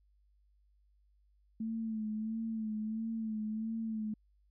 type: tone with vibrato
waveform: sine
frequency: 220 Hz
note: A3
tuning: in tune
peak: -34 dBFS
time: 1.6-4.14 s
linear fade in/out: 5 ms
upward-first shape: sine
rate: 1.5 Hz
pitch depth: 45 cents each way
effects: added 50 Hz sine -66 dBFS peak until 4.5 s